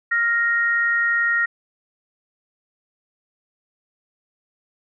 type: tone pair together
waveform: sine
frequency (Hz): 1400 / 1868.8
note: F6 / A#6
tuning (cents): +4 / +4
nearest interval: perfect fourth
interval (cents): 500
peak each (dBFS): -22 / -18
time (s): 0.11-1.46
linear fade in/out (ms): 10
effects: none